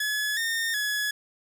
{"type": "tone with pitch steps", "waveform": "sawtooth", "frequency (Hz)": [1703, 1827, 1693], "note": ["G#6", "A#6", "G#6"], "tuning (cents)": [43, -35, 33], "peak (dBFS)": -22, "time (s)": [0, 1.11], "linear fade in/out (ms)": 5, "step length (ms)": 370, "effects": []}